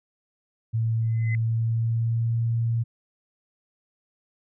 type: tone with pitch glide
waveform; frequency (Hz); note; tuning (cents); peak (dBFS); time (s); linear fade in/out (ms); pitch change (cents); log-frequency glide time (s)
sine; 113.2 to 115.65; A2 to A#2; +50 to -13; -21; 0.73-2.84; 20; +37; 1.33-2.36
type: tone with exponential growth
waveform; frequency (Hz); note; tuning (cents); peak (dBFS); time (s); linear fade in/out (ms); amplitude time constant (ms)
sine; 2038; C7; -46; -29; 1.02-1.35; 1; 70
effects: none